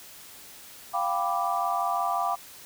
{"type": "chord", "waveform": "sine", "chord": "G dominant seventh", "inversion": "third", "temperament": "equal", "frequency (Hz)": [698.5, 784, 987.8, 1174.7], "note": ["F5", "G5", "B5", "D6"], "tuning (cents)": [0, 0, 0, 0], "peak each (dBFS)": [-29, -30, -32, -29], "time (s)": [0.93, 2.36], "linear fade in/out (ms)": 20, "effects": ["white hiss -47 dBFS RMS until 2.65 s"]}